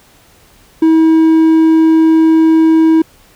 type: tone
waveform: triangle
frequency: 321.4 Hz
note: E4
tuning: 44 cents flat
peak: -3 dBFS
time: 0.82-3.02 s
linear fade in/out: 5 ms
effects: pink hiss -46 dBFS RMS until 3.35 s